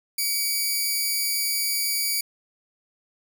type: tone pair together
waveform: 10% pulse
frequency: 2274 / 4818 Hz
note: C#7 / D8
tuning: +44 / +43 cents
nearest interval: octave + minor second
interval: 1299 cents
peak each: -18 dBFS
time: 0.18-2.21 s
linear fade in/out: 5 ms
effects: none